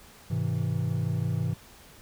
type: chord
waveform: triangle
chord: Ab augmented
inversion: none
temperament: just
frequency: 103.83 / 129.78 / 162.23 Hz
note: Ab2 / C3 / E3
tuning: 0 / -14 / -27 cents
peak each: -28 dBFS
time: 0.3-1.54 s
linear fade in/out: 10 ms
effects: pink hiss -52 dBFS RMS until 2.01 s